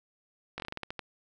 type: slowing click train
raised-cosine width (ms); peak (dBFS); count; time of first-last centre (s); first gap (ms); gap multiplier
0.3; -20; 10; 0.58-0.993; 19; 1.21
effects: none